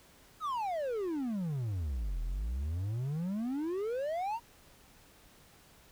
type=exponential two-way sweep; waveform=triangle; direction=down then up; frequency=1321 to 38.89 to 962 Hz; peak=-30 dBFS; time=0.4-4.4 s; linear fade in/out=50 ms; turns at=2.21 s; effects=pink hiss -60 dBFS RMS until 5.91 s